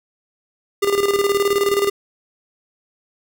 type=tone with tremolo; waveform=square; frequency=401.8 Hz; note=G4; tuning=43 cents sharp; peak=-14 dBFS; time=0.82-1.9 s; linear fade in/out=10 ms; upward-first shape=square; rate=19 Hz; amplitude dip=60%; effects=none